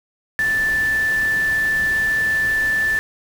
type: tone in noise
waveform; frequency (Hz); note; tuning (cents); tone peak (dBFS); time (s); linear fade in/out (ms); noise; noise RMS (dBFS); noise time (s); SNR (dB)
sine; 1760; A6; 0; -16; 0.39-2.99; 0; pink; -33; 0.39-2.99; +14
effects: none